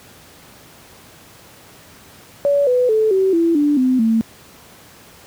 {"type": "tone with pitch steps", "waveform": "sine", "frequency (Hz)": [569, 498.2, 436.2, 382, 334.4, 292.8, 256.4, 224.5], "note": ["C#5", "B4", "A4", "G4", "E4", "D4", "C4", "A3"], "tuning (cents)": [45, 15, -15, -45, 25, -5, -35, 35], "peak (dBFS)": -12, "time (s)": [2.45, 4.21], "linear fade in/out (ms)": 0, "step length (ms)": 220, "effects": ["pink hiss -44 dBFS RMS until 5.26 s", "high-pass 80 Hz 12 dB/octave"]}